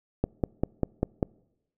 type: click train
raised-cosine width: 2 ms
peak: -10 dBFS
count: 6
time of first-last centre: 0.24-1.228 s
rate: 5.06 Hz
effects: noise-tail reverb RT60 0.9 s tail -26 dB re dry